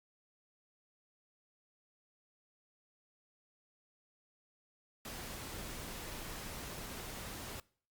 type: noise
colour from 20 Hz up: pink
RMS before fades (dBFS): -45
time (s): 5.05-7.6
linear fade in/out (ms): 2
effects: noise-tail reverb RT60 0.5 s tail -23 dB re dry + Opus 48 kbps